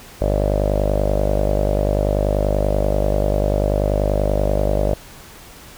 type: tone with low-pass filter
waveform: sawtooth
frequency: 50.3 Hz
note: G1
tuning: 45 cents sharp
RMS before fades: -18 dBFS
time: 0.21-4.94 s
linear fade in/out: 5 ms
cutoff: 590 Hz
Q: 7.5
effects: pink hiss -41 dBFS RMS until 5.77 s